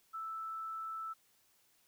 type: tone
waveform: sine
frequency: 1318.5 Hz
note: E6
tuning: in tune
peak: -39 dBFS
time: 0.13-1.14 s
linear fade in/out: 20 ms
effects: white hiss -71 dBFS RMS until 1.87 s